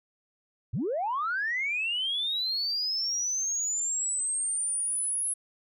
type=linear sweep; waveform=sine; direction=up; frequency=81.9 to 10740 Hz; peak=-26 dBFS; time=0.73-5.34 s; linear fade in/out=10 ms; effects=tanh soft clip ceiling -22 dBFS